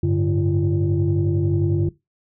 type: tone cluster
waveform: sine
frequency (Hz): 97 / 108.2 / 145.4 / 341.3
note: G2 / A2 / D3 / F4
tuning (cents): -18 / -29 / -17 / -40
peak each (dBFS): -19 / -27 / -20 / -22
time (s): 0.03-1.89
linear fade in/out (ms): 5
effects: noise-tail reverb RT60 0.2 s tail -19 dB re dry + tanh soft clip ceiling -11 dBFS